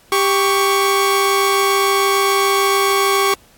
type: tone pair together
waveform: sawtooth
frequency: 394.3 / 1116 Hz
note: G4 / C#6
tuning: +10 / +11 cents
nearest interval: octave + tritone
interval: 1801 cents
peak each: -12 dBFS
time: 0.12-3.34 s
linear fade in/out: 2 ms
effects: pink hiss -50 dBFS RMS until 3.57 s + AAC 64 kbps